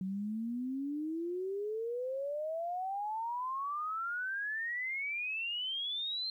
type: exponential sweep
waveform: sine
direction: up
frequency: 185 to 4186 Hz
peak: -34 dBFS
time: 0.01-6.3 s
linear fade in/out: 2 ms
effects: 12-bit